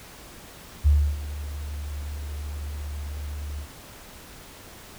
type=tone with ADSR envelope; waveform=sine; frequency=73.2 Hz; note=D2; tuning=5 cents flat; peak=-13 dBFS; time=0.84-3.69 s; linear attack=26 ms; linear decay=300 ms; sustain=-17 dB; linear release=97 ms; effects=pink hiss -45 dBFS RMS until 4.98 s